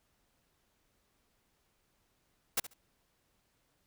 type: noise with echo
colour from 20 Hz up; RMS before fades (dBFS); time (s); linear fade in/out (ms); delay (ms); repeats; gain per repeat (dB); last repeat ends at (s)
white; -30; 2.57-2.6; 5; 69; 2; -15; 2.738
effects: pink hiss -75 dBFS RMS until 3.86 s